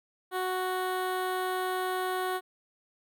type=tone with notch filter; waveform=15% pulse; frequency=370 Hz; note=F#4; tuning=in tune; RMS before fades=-31 dBFS; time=0.31-2.41 s; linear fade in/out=50 ms; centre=5900 Hz; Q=0.93; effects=none

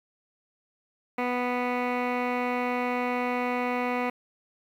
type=tone with low-pass filter; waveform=15% pulse; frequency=246.9 Hz; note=B3; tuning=in tune; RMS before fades=-28 dBFS; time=1.18-4.1 s; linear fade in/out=5 ms; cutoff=2000 Hz; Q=2.6; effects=9-bit

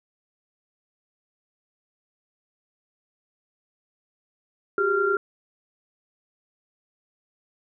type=tone cluster; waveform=sine; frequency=373 / 403.1 / 1384 Hz; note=F#4 / G4 / F6; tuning=+14 / +48 / -16 cents; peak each=-27 / -23 / -23 dBFS; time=4.78-5.17 s; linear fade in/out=2 ms; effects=none

